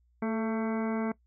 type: harmonic tone with a mistuned harmonic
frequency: 223.4 Hz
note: A3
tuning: 27 cents sharp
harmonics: 1 / 2 / 3 / 4 / 5 / 6 / 7 / 9 / 10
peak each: -29 / -35 / -39 / -41 / -43 / -45 / -46 / -48 / -49 dBFS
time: 0.22-1.12 s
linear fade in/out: 5 ms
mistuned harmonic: 2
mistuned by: -38 cents
effects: noise-tail reverb RT60 0.1 s tail -20 dB re dry + added 60 Hz sine -64 dBFS peak until 1.26 s